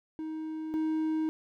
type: tone pair in turn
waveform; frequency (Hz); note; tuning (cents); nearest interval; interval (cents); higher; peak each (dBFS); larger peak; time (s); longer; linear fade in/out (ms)
triangle; 314.8 / 314.8; D#4 / D#4; +20 / +20; unison; 0; neither; -32 / -25; second; 0.19-0.74 / 0.74-1.29; neither; 0
effects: none